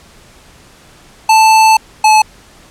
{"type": "tone pair in turn", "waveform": "square", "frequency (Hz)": [880, 862.9], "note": ["A5", "A5"], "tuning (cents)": [0, -34], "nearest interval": "unison", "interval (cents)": 34, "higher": "first", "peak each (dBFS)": -5, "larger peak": "neither", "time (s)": [[1.29, 1.77], [2.04, 2.22]], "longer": "first", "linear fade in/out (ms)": 5, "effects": ["pink hiss -42 dBFS RMS until 2.7 s", "low-pass 10000 Hz 12 dB/octave"]}